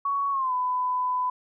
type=tone with pitch glide; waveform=sine; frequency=1118 to 1001.8 Hz; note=C#6 to B5; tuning=+14 to +24 cents; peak=-23 dBFS; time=0.05-1.3 s; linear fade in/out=5 ms; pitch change=-190 cents; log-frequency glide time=0.31-0.53 s; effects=none